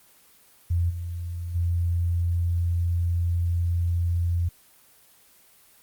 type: tone with level steps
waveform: sine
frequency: 86.1 Hz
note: F2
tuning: 24 cents flat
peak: -20 / -29 / -21 dBFS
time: 0.7-4.49 s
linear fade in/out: 10 ms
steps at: 0.89 / 1.54 s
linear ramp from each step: 20 ms
effects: white hiss -56 dBFS RMS until 5.82 s + Opus 24 kbps